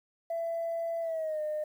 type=tone with pitch glide; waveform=sine; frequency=668 to 609 Hz; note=E5 to D#5; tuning=+23 to -37 cents; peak=-29 dBFS; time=0.3-1.64 s; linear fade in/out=5 ms; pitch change=-160 cents; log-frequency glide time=1.01-1.41 s; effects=tanh soft clip ceiling -27 dBFS + 10-bit